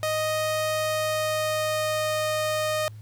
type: tone with pitch glide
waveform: sawtooth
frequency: 622.3 to 617.6 Hz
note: D#5 to D#5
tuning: 0 to -13 cents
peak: -20 dBFS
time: 0.03-2.88 s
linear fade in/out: 0 ms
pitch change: -13 cents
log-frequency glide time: 0.72-2.16 s
effects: added 107 Hz sine -39 dBFS peak until 3.01 s + pink hiss -60 dBFS RMS until 3.01 s